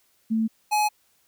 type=tone pair in turn; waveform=sine / square; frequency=222.5 / 843 Hz; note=A3 / G#5; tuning=+20 / +26 cents; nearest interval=octave + major seventh; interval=2306 cents; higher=second; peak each=-20 dBFS; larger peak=neither; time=0.3-0.48 / 0.71-0.89 s; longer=neither; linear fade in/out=20 ms; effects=white hiss -65 dBFS RMS until 1.27 s